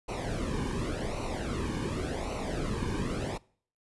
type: noise with flanger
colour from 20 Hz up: brown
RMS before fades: -33 dBFS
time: 0.08-3.38 s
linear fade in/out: 10 ms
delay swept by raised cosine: 0.59 to 1.53 ms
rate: 0.89 Hz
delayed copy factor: -0.75
effects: noise-tail reverb RT60 0.5 s tail -23 dB re dry + resampled to 24000 Hz